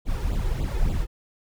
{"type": "noise with flanger", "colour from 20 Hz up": "brown", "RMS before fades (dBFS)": -24, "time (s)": [0.05, 1.07], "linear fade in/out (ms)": 50, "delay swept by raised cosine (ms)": [0.26, 2.36], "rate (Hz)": 3.5, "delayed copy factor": 0.85, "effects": []}